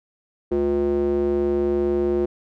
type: tone with band-pass filter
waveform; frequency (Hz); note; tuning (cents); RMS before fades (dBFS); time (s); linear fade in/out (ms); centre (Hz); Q
square; 71.1; C#2; +45; -21; 0.51-2.26; 10; 380; 4.5
effects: none